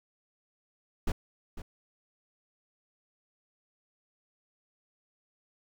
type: noise with echo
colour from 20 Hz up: brown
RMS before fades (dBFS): -28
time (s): 1.07-1.12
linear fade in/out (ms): 5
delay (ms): 500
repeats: 1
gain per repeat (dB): -12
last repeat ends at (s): 1.62
effects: none